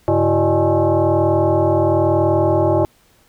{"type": "tone with frequency modulation", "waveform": "sine", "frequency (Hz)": 139, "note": "C#3", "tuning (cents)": 5, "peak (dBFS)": -12, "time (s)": [0.08, 2.85], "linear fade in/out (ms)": 0, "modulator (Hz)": 237, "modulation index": 2.9, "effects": ["pink hiss -55 dBFS RMS until 3.28 s"]}